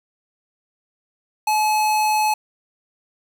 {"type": "tone", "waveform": "square", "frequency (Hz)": 856, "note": "A5", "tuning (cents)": -48, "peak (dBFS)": -17, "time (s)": [1.47, 2.34], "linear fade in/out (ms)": 5, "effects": ["8-bit"]}